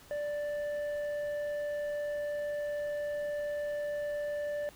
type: tone with low-pass filter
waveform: square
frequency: 587.3 Hz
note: D5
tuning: in tune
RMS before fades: -35 dBFS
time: 0.11-4.69 s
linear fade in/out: 0 ms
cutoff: 1200 Hz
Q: 7.3
effects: pink hiss -56 dBFS RMS until 4.75 s